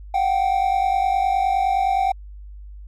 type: tone pair together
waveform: triangle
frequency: 724.3 / 774 Hz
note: F#5 / G5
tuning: -37 / -22 cents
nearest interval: minor second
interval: 115 cents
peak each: -20 / -16 dBFS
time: 0.14-2.12 s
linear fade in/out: 5 ms
effects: added 50 Hz sine -35 dBFS peak until 2.87 s + MP3 96 kbps